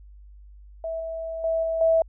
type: tone with level steps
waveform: sine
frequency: 653 Hz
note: E5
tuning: 17 cents flat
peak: -27 / -29 / -21 / -23 / -16 dBFS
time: 0.84-2.02 s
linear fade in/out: 2 ms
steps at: 1 / 1.44 / 1.63 / 1.81 s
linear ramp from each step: 2 ms
effects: added 50 Hz sine -44 dBFS peak until 2.08 s